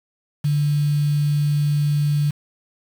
sine tone with quantisation, 146.7 Hz, D3, 2 cents flat, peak -16 dBFS, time 0.44-2.31 s, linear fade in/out 10 ms, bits 6, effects none

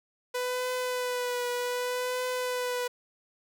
sawtooth tone with vibrato, 496.4 Hz, B4, 9 cents sharp, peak -25 dBFS, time 0.34-2.88 s, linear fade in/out 10 ms, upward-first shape triangle, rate 0.65 Hz, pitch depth 29 cents each way, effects none

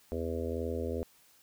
harmonic tone, 82.41 Hz, E2, in tune, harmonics 1 / 3 / 4 / 5 / 6 / 7 / 8, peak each -37 / -39 / -43 / -38 / -38 / -44 / -48 dBFS, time 0.12-1.03 s, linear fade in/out 0 ms, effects white hiss -63 dBFS RMS until 1.42 s

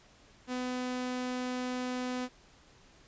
sawtooth tone, 251.3 Hz, B3, 30 cents sharp, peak -29 dBFS, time 0.47-2.29 s, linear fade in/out 50 ms, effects pink hiss -60 dBFS RMS until 3.07 s + resampled to 16000 Hz

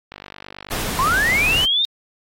click train, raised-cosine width 0.3 ms, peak -18 dBFS, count 39, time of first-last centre 0.12-0.891 s, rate 49.3 Hz
pink noise, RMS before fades -24 dBFS, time 0.7-1.66 s, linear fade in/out 20 ms
sine linear sweep, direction up, 994 to 3729 Hz, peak -15 dBFS, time 0.99-1.85 s, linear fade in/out 0 ms
effects AAC 48 kbps

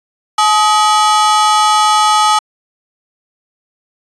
45% pulse ring-modulated tone, 1058 Hz, C6, 19 cents sharp, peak -5 dBFS, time 0.38-2.39 s, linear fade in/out 5 ms, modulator 203 Hz, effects resampled to 22050 Hz

